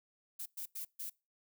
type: noise bursts at uneven times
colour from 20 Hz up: violet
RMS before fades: -42 dBFS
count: 4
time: 0.39-0.46 / 0.57-0.66 / 0.75-0.85 / 0.99-1.1 s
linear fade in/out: 10 ms
effects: noise-tail reverb RT60 0.3 s tail -25 dB re dry